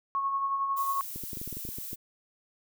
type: tone with tremolo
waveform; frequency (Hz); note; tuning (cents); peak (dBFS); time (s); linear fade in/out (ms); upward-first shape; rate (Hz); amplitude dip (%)
sine; 1098; C#6; -17; -25; 0.15-1.01; 0; sine; 11; 40
type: noise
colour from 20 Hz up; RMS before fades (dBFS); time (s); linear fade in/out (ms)
violet; -39; 0.76-1.96; 20
type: clicks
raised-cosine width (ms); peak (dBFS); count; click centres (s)
3; -28; 12; 1.16 / 1.237 / 1.332 / 1.372 / 1.415 / 1.476 / 1.527 / 1.57 / 1.651 / 1.689 / 1.785 / 1.931
effects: none